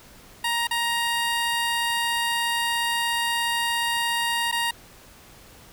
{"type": "tone with dropouts", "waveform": "15% pulse", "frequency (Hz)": 937, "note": "A#5", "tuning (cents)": 9, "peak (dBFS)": -16, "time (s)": [0.44, 4.71], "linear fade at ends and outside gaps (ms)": 5, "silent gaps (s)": [[0.672, 0.709], [4.515, 4.524]], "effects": ["pink hiss -49 dBFS RMS until 5.72 s"]}